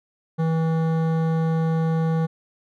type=tone with hard clipping; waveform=triangle; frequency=162.1 Hz; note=E3; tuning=29 cents flat; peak=-21 dBFS; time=0.38-2.27 s; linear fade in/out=20 ms; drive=18 dB; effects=none